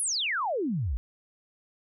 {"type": "exponential sweep", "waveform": "sine", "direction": "down", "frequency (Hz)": [11175, 52.4], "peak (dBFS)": -26, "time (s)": [0, 0.97], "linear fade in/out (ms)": 0, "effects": []}